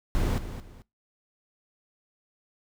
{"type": "noise with echo", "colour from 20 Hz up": "brown", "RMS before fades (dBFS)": -25, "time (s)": [0.15, 0.38], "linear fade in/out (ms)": 0, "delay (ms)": 220, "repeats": 2, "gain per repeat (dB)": -11, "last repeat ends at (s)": 0.82, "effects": ["noise-tail reverb RT60 0.2 s tail -21 dB re dry"]}